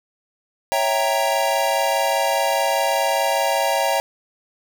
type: chord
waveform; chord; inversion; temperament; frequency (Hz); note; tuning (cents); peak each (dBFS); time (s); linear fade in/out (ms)
square; C# diminished seventh; none; equal; 554.4 / 659.3 / 784 / 932.3; C#5 / E5 / G5 / Bb5; 0 / 0 / 0 / 0; -24; 0.72-4; 0
effects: none